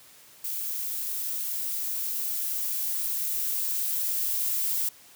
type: noise with level ramp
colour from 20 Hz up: violet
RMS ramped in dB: -32 to -27 dBFS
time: 0.44-4.89 s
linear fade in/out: 5 ms
effects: white hiss -53 dBFS RMS until 5.15 s + high-pass 60 Hz 12 dB/octave